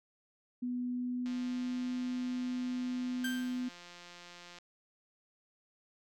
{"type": "tone with pitch glide", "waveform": "sine", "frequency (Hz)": [246.9, 250.3], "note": ["B3", "B3"], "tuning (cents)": [0, 23], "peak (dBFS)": -33, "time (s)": [0.62, 3.69], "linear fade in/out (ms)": 10, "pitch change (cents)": 23, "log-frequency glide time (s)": [0.82, 1.89]}
{"type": "click train", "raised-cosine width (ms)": 0.2, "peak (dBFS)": -34, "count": 583, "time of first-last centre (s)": [1.26, 4.586], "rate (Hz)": 175}
{"type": "tone with exponential decay", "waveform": "30% pulse", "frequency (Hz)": 1572, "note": "G6", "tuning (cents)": 4, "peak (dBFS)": -31, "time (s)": [3.24, 3.75], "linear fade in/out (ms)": 5, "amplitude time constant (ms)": 110}
{"effects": []}